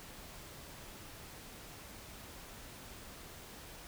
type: silence
effects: pink hiss -51 dBFS RMS until 3.87 s